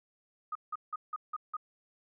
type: tone bursts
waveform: sine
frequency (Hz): 1244.5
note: D#6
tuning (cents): 0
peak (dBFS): -33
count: 6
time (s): 0.52-1.568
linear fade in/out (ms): 5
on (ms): 33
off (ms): 170
effects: none